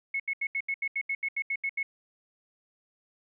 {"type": "tone bursts", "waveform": "sine", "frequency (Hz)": 2190, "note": "C#7", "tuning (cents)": -22, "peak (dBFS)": -27, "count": 13, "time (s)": [0.14, 1.83], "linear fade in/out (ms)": 5, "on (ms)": 58, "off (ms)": 78, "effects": []}